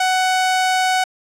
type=tone; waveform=sawtooth; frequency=745 Hz; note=F#5; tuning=12 cents sharp; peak=-11 dBFS; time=0-1.04 s; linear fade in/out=5 ms; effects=low-pass 9000 Hz 12 dB/octave